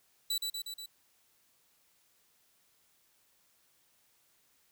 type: tone with echo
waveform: sawtooth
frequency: 3951 Hz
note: B7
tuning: in tune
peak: -27 dBFS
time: 0.3-0.38 s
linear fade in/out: 5 ms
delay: 120 ms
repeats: 4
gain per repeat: -3 dB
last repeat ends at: 0.86 s
effects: white hiss -70 dBFS RMS until 4.71 s